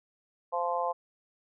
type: harmonic tone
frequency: 173.6 Hz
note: F3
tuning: 10 cents flat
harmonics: 3 / 4 / 5 / 6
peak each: -33 / -33 / -33 / -33 dBFS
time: 0.52-0.93 s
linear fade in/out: 20 ms
effects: none